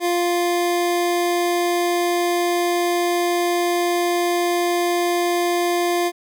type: tone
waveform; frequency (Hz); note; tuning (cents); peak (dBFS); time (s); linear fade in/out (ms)
25% pulse; 349.2; F4; 0; -14; 0-6.12; 50
effects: none